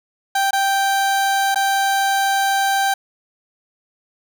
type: tone with dropouts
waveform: 30% pulse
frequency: 784 Hz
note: G5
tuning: in tune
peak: -13 dBFS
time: 0.35-2.94 s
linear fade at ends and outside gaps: 5 ms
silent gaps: 0.509-0.53 / 1.546-1.557 s
effects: 9-bit